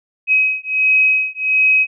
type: beating tone pair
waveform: sine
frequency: 2538 / 2539.4 Hz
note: D#7 / D#7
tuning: +34 / +35 cents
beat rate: 1.4 Hz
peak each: -15 dBFS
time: 0.27-1.87 s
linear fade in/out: 50 ms
effects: none